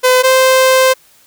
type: tone pair in turn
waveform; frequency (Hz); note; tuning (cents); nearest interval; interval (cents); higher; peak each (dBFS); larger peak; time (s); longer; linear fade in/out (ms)
sawtooth; 508 / 520.8; B4 / C5; +49 / -8; unison; 43; second; -3; neither; 0.03-0.23 / 0.23-0.94; second; 20
effects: white hiss -48 dBFS RMS until 1.26 s